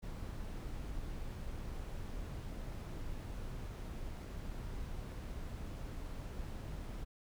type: noise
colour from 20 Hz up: brown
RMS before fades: -43 dBFS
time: 0.02-7.05 s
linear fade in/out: 20 ms
effects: none